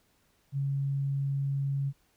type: tone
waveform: sine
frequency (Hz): 138.59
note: C#3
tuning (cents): 0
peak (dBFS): -27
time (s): 0.52-1.93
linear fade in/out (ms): 50
effects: pink hiss -69 dBFS RMS until 2.16 s